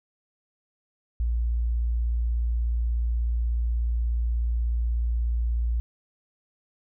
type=tone; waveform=sine; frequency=58.27 Hz; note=A#1; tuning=in tune; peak=-22 dBFS; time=1.2-5.8 s; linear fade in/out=0 ms; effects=none